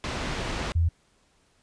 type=low-pass noise; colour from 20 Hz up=pink; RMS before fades=-31 dBFS; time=0.04-0.72 s; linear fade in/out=0 ms; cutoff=4700 Hz; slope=12 dB/octave
type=tone; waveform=sine; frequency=83.5 Hz; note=E2; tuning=23 cents sharp; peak=-19 dBFS; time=0.75-0.89 s; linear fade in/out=10 ms
effects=pink hiss -65 dBFS RMS until 1.62 s + resampled to 22050 Hz